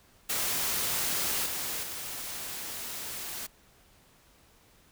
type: noise with level steps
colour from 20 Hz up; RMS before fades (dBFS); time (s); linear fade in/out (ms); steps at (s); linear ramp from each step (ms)
white; -30 / -34 / -38; 0.29-3.47; 10; 1.46 / 1.83; 2
effects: pink hiss -61 dBFS RMS until 4.91 s